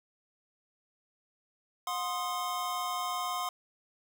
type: chord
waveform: square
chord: C diminished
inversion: second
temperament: equal with one note detuned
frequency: 721 / 1046.5 / 1244.5 Hz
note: Gb5 / C6 / Eb6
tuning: -45 / 0 / 0 cents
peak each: -38 / -35 / -39 dBFS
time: 1.87-3.49 s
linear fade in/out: 2 ms
effects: none